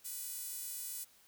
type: tone with high-pass filter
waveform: sawtooth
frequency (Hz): 493.9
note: B4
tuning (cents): 0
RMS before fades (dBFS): -43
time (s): 0.04-1.05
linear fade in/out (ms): 20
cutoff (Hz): 9700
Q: 1
effects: white hiss -65 dBFS RMS until 1.27 s